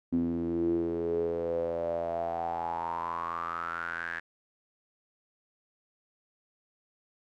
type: tone with band-pass filter sweep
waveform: sawtooth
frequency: 84.3 Hz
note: E2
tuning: 39 cents sharp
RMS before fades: -32 dBFS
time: 0.12-4.2 s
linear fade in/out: 10 ms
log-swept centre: 260 to 1700 Hz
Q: 9.7
effects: none